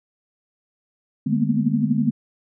sine tone cluster, 150.1 / 206.8 / 223.7 / 235.8 / 248 Hz, D3 / G#3 / A3 / A#3 / B3, +38 / -7 / +29 / +20 / +7 cents, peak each -24 dBFS, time 1.26-2.11 s, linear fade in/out 10 ms, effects none

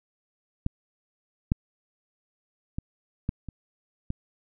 clicks, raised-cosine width 5 ms, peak -13 / -9 / -18 / -14 / -24 / -17 dBFS, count 6, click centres 0.664 / 1.519 / 2.785 / 3.291 / 3.487 / 4.104 s, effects none

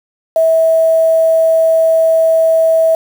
sine tone with quantisation, 650 Hz, E5, 24 cents flat, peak -7 dBFS, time 0.36-2.95 s, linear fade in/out 2 ms, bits 5, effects none

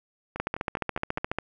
two click trains, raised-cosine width 0.5 ms, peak -20 / -12 dBFS, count 5 / 15, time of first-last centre 0.36-1.181 / 0.4-1.386 s, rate 4.87 / 14.2 Hz, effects none

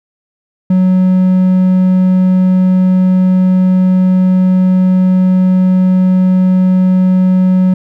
triangle tone, 185 Hz, F#3, in tune, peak -4 dBFS, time 0.7-7.74 s, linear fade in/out 5 ms, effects none

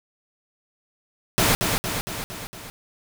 pink noise with echo, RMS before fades -19 dBFS, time 1.38-1.55 s, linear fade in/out 0 ms, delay 230 ms, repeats 5, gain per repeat -4 dB, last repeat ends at 2.7 s, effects none

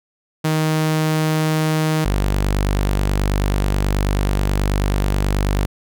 sawtooth tone pair in turn, 156.5 / 49.29 Hz, D#3 / G1, +10 / +10 cents, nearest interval octave + minor sixth, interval 2000 cents, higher first, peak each -12 / -12 dBFS, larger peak neither, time 0.44-2.05 / 2.05-5.66 s, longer second, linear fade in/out 10 ms, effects none

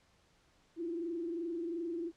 sine tone with frequency modulation, 337.8 Hz, E4, 42 cents sharp, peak -35 dBFS, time 0.76-2.12 s, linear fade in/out 50 ms, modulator 22.8 Hz, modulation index 0.71, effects pink hiss -69 dBFS RMS until 2.16 s + low-pass 7000 Hz 12 dB/octave

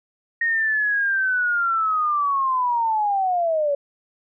sine linear sweep, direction down, 1864.7 to 558 Hz, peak -18 dBFS, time 0.41-3.75 s, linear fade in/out 5 ms, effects none

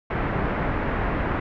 pink low-pass noise, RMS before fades -25 dBFS, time 0.1-1.4 s, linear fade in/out 5 ms, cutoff 2000 Hz, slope 24 dB/octave, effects none

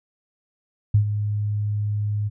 sine tone with ADSR envelope, 104.3 Hz, G#2, 8 cents sharp, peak -11 dBFS, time 0.94-2.3 s, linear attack 7 ms, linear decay 95 ms, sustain -10 dB, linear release 30 ms, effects none

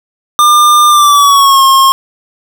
square tone with pitch glide, 1200 to 1075.3 Hz, D6 to C6, +37 to +47 cents, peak -4 dBFS, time 0.39-1.92 s, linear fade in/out 0 ms, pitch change -190 cents, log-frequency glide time 0.89-1.63 s, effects none

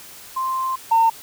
sine tone pair in turn, 1046.5 / 908.1 Hz, C6 / A#5, 0 / -46 cents, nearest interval major second, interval 246 cents, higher first, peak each -20 / -11 dBFS, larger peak second, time 0.36-0.76 / 0.91-1.1 s, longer first, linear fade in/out 10 ms, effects tanh soft clip ceiling -8 dBFS + white hiss -41 dBFS RMS until 1.22 s

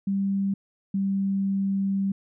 sine tone pair in turn, 196.5 / 195.58 Hz, G3 / G3, +4 / -4 cents, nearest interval unison, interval 8 cents, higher first, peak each -22 dBFS, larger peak neither, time 0.07-0.54 / 0.94-2.12 s, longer second, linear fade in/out 5 ms, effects none

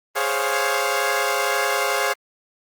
15% pulse chord, Db major seventh, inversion second, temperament equal with one note detuned, 415.3 / 523.3 / 554.4 / 700.9 Hz, Ab4 / C5 / Db5 / F5, 0 / 0 / 0 / +6 cents, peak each -19 dBFS, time 0.15-2.14 s, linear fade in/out 20 ms, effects Opus 24 kbps

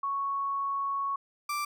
sine / 35% pulse tone pair in turn, 1108.7 / 1174.6 Hz, C#6 / D6, 0 / 0 cents, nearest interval minor second, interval 100 cents, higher second, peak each -28 dBFS, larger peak neither, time 0.03-1.16 / 1.49-1.65 s, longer first, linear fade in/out 5 ms, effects none

